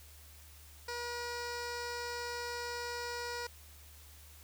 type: tone with low-pass filter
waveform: 15% pulse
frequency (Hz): 480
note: B4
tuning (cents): -49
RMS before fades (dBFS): -40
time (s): 0.88-3.47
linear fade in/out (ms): 5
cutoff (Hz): 6100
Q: 2.3
effects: added 74 Hz sine -55 dBFS peak until 4.43 s + white hiss -58 dBFS RMS until 4.43 s